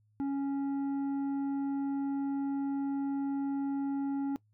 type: tone with tanh clipping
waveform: sine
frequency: 277.2 Hz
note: C#4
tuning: in tune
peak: -31 dBFS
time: 0.2-4.36 s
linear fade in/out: 0 ms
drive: 7 dB
effects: noise-tail reverb RT60 0.1 s tail -20 dB re dry + added 106 Hz sine -66 dBFS peak until 4.53 s